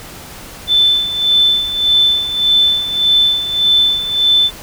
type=tone with tremolo; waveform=sine; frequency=3524 Hz; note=A7; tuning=2 cents sharp; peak=-7 dBFS; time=0.67-4.51 s; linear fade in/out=50 ms; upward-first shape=sine; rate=1.7 Hz; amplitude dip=70%; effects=pink hiss -33 dBFS RMS until 4.62 s